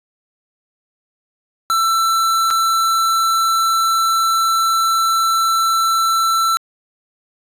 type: tone with dropouts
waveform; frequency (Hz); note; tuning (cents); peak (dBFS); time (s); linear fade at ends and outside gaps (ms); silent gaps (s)
square; 1336; E6; +23; -14; 1.7-6.57; 0; 2.504-2.509
effects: resampled to 32000 Hz